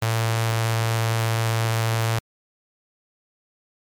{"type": "tone with notch filter", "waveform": "sawtooth", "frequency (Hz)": 113, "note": "A2", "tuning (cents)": 47, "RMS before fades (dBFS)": -22, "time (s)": [0.02, 2.19], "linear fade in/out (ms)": 5, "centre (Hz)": 260, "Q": 0.57, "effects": ["MP3 96 kbps"]}